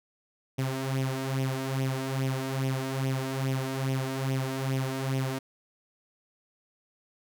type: tone with flanger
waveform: sawtooth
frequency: 133 Hz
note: C3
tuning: 29 cents sharp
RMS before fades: -30 dBFS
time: 0.58-5.39 s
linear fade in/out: 10 ms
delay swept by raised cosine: 0.33 to 3.23 ms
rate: 2.4 Hz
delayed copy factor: +0.65
effects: none